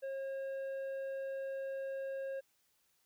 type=tone with tanh clipping; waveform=sine; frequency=540 Hz; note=C#5; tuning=45 cents flat; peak=-39 dBFS; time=0.02-2.41 s; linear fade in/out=20 ms; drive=7 dB; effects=white hiss -75 dBFS RMS until 3.05 s